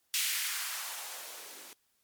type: noise with band-pass filter sweep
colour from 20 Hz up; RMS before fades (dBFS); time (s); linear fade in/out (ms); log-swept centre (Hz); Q
violet; -37; 0.14-1.73; 0; 2700 to 280; 1.5
effects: white hiss -74 dBFS RMS until 2.03 s + MP3 96 kbps